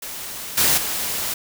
white noise with level steps, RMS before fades -32 / -17 / -25 dBFS, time 0.02-1.34 s, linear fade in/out 5 ms, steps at 0.57 / 0.77 s, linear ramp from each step 10 ms, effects none

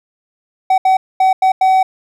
triangle tone bursts at uneven times, 757 Hz, F#5, 39 cents sharp, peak -6 dBFS, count 5, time 0.7-0.78 / 0.85-0.97 / 1.2-1.33 / 1.42-1.52 / 1.61-1.83 s, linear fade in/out 5 ms, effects none

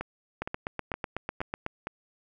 two click trains, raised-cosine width 0.5 ms, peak -16 / -18 dBFS, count 11 / 5, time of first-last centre 0.42-1.664 / 0.01-1.87 s, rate 8.04 / 2.15 Hz, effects none

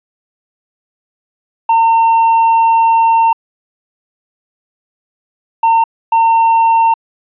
triangle tone bursts at uneven times, 910 Hz, A#5, 42 cents flat, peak -5 dBFS, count 3, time 1.69-3.33 / 5.63-5.84 / 6.12-6.94 s, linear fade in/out 5 ms, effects resampled to 8000 Hz

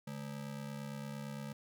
square ring-modulated tone, 178.9 Hz, F3, 42 cents sharp, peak -39 dBFS, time 0.07-1.53 s, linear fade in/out 5 ms, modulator 34.4 Hz, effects none

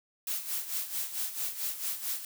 blue noise with tremolo, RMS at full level -32 dBFS, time 0.27-2.25 s, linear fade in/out 2 ms, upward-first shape sine, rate 4.5 Hz, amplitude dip 70%, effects none

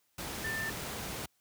sine tone in noise, 1782 Hz, A6, 22 cents sharp, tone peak -34 dBFS, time 0.44-0.7 s, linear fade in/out 5 ms, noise pink, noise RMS -39 dBFS, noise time 0.18-1.26 s, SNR +2 dB, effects white hiss -74 dBFS RMS until 1.4 s + high-pass 60 Hz 12 dB/octave

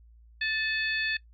harmonic tone with a mistuned harmonic, 880 Hz, A5, in tune, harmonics 2 / 3 / 4 / 5, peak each -29 / -33 / -36 / -37 dBFS, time 0.41-1.17 s, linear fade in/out 5 ms, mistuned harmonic 3, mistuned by -50 cents, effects noise-tail reverb RT60 0.1 s tail -20 dB re dry + added 57 Hz sine -52 dBFS peak until 1.33 s

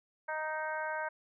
harmonic tone, 311.1 Hz, D#4, in tune, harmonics 2 / 3 / 4 / 5 / 6 / 7, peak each -39 / -38 / -47 / -38 / -48 / -49 dBFS, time 0.28-1.09 s, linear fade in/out 10 ms, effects none

